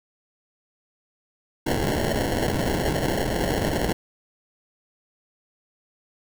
white noise with sample-and-hold, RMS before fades -24 dBFS, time 1.66-3.93 s, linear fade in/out 10 ms, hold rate 1225 Hz, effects none

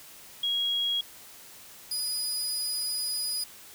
sine / 25% pulse tone pair in turn, 3300 / 4944 Hz, G#7 / D#8, -12 / -12 cents, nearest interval perfect fifth, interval 700 cents, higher second, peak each -25 / -24 dBFS, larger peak second, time 0.43-1.01 / 1.91-3.44 s, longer second, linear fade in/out 5 ms, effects white hiss -49 dBFS RMS until 3.74 s

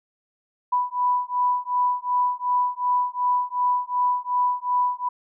sine beating tone pair, 987.8 / 990.5 Hz, B5 / B5, 0 / +5 cents, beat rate 2.7 Hz, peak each -23 dBFS, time 0.72-5.09 s, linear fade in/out 10 ms, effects none

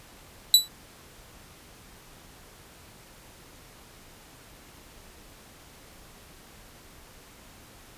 sawtooth tone with exponential decay, 3951 Hz, B7, in tune, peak -6 dBFS, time 0.54-0.68 s, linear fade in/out 1 ms, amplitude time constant 30 ms, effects pink hiss -51 dBFS RMS until 7.97 s + resampled to 32000 Hz

